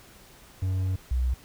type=tone pair in turn; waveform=triangle / sine; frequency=93.7 / 62.74 Hz; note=F#2 / B1; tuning=+22 / +28 cents; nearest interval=perfect fifth; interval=694 cents; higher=first; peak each=-22 dBFS; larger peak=neither; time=0.62-0.96 / 1.11-1.34 s; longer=first; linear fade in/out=5 ms; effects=pink hiss -52 dBFS RMS until 1.44 s